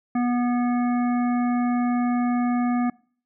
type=harmonic tone; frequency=243.7 Hz; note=B3; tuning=23 cents flat; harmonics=1 / 3 / 5 / 7 / 9; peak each=-20 / -29 / -34 / -40 / -41 dBFS; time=0.15-2.9 s; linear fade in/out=5 ms; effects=noise-tail reverb RT60 0.5 s tail -25 dB re dry